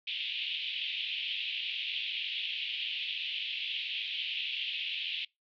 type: band-pass noise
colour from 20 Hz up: pink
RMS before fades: -36 dBFS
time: 0.07-5.25 s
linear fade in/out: 5 ms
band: 2600 to 3500 Hz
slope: 48 dB/octave
effects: noise-tail reverb RT60 0.2 s tail -25 dB re dry